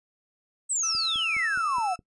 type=exponential sweep; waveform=sine; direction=down; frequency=8372 to 694 Hz; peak=-24 dBFS; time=0.69-1.95 s; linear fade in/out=20 ms
type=tone; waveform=35% pulse; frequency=1318.5 Hz; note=E6; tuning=in tune; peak=-32 dBFS; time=0.83-1.96 s; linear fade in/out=5 ms
type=click train; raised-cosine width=3 ms; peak=-33 dBFS; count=6; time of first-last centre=0.95-1.992 s; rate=4.8 Hz
effects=noise-tail reverb RT60 0.1 s tail -20 dB re dry + resampled to 24000 Hz